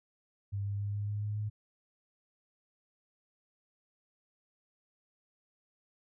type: tone with pitch steps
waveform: sine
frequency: 100 / 100.93 / 101.87 / 102.81 / 103.77 / 104.73 / 105.7 Hz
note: G2 / G#2 / G#2 / G#2 / G#2 / G#2 / G#2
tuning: +35 / -49 / -33 / -17 / -1 / +15 / +31 cents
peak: -32 dBFS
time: 0.52-1.5 s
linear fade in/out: 20 ms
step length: 140 ms
effects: none